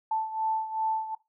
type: beating tone pair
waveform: sine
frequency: 880 / 882.6 Hz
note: A5 / A5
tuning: 0 / +5 cents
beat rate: 2.6 Hz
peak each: -28 / -33 dBFS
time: 0.11-1.15 s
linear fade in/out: 5 ms
effects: noise-tail reverb RT60 0.2 s tail -18 dB re dry